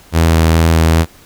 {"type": "tone with vibrato", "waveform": "sawtooth", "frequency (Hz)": 81.6, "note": "E2", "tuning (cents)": -17, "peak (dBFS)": -4, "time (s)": [0.12, 1.06], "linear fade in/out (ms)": 50, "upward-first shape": "square", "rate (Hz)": 2.4, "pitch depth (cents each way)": 11, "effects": ["pink hiss -43 dBFS RMS until 1.25 s"]}